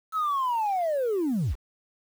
sine linear sweep, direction down, 1318 to 33 Hz, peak -22 dBFS, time 0.12-1.56 s, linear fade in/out 50 ms, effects tanh soft clip ceiling -20 dBFS + 8-bit

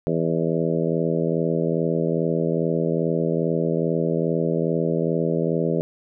harmonic tone with a mistuned harmonic, 82.41 Hz, E2, in tune, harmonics 2 / 3 / 4 / 5 / 6 / 7 / 8, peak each -24 / -28 / -28 / -26 / -27 / -30 / -34 dBFS, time 0.07-5.81 s, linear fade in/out 0 ms, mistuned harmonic 8, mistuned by -41 cents, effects none

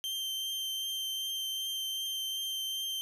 40% pulse tone with vibrato, 3136 Hz, G7, in tune, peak -32 dBFS, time 0.04-3.01 s, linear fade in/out 0 ms, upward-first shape triangle, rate 2.6 Hz, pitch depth 13 cents each way, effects none

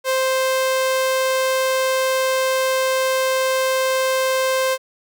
sawtooth tone, 523.3 Hz, C5, in tune, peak -13 dBFS, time 0.04-4.78 s, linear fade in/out 50 ms, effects none

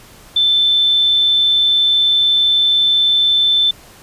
sine tone, 3534 Hz, A7, 7 cents sharp, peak -10 dBFS, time 0.36-3.71 s, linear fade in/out 5 ms, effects pink hiss -42 dBFS RMS until 4.02 s + resampled to 32000 Hz

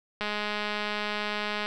click train, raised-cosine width 0.3 ms, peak -15 dBFS, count 304, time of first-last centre 0.21-1.66 s, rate 209 Hz, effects none

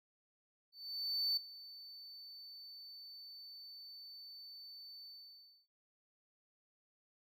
triangle tone with ADSR envelope, 4524 Hz, C#8, 34 cents sharp, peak -31 dBFS, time 0.72-5.67 s, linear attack 650 ms, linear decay 6 ms, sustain -19 dB, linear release 620 ms, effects noise-tail reverb RT60 0.3 s tail -24 dB re dry

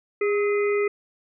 harmonic tone with a mistuned harmonic, 409.4 Hz, G#4, 25 cents flat, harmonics 1 / 3 / 5 / 6, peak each -20 / -33 / -31 / -36 dBFS, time 0.21-0.88 s, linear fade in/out 5 ms, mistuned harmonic 3, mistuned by +64 cents, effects none

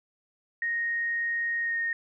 sine tone with pitch glide, 1864.7 to 1849.7 Hz, A#6 to A#6, 0 to -14 cents, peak -26 dBFS, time 0.62-1.93 s, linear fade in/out 2 ms, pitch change -14 cents, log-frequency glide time 1.61-1.77 s, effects none

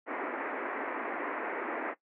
pink band-pass noise, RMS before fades -36 dBFS, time 0.06-1.95 s, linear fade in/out 50 ms, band 270 to 2200 Hz, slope 48 dB/octave, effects noise-tail reverb RT60 0.1 s tail -17 dB re dry

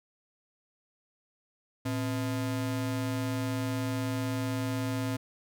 square ring-modulated tone, 190 Hz, F#3, 46 cents sharp, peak -27 dBFS, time 1.85-5.17 s, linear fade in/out 10 ms, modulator 75.5 Hz, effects none

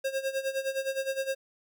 square tone with tremolo, 537 Hz, C5, 45 cents sharp, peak -27 dBFS, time 0.04-1.35 s, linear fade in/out 10 ms, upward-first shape sine, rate 9.7 Hz, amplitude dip 80%, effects none

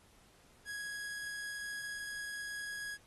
45% pulse tone, 1661.2 Hz, G#6, in tune, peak -40 dBFS, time 0.65-2.98 s, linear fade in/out 50 ms, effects pink hiss -65 dBFS RMS until 3.06 s + AAC 32 kbps

